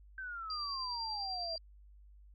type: exponential sweep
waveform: sine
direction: down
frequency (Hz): 1568 to 643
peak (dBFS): -40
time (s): 0.18-1.56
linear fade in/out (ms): 2
type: tone with tremolo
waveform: sine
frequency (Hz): 4726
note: D8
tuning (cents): +10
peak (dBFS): -37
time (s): 0.5-1.58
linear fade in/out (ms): 2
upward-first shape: sine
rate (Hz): 10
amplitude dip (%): 25
effects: added 50 Hz sine -55 dBFS peak until 2.34 s